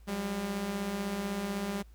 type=beating tone pair; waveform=sawtooth; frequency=185 / 201 Hz; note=F#3 / G3; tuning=0 / +44 cents; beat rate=16 Hz; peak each=-36 / -29 dBFS; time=0.07-1.83 s; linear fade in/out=20 ms; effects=added 55 Hz sine -51 dBFS peak until 1.94 s + pink hiss -68 dBFS RMS until 1.94 s